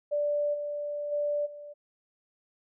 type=tone with level steps; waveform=sine; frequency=586 Hz; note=D5; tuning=4 cents flat; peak=-25 / -31 / -26 / -41 dBFS; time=0.11-1.74 s; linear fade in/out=20 ms; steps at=0.53 / 1.11 / 1.45 s; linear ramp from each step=20 ms; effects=none